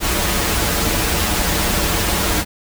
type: noise with comb filter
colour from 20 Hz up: pink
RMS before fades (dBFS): -18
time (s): 0-2.45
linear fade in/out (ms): 50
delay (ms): 7.7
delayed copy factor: -0.7
effects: none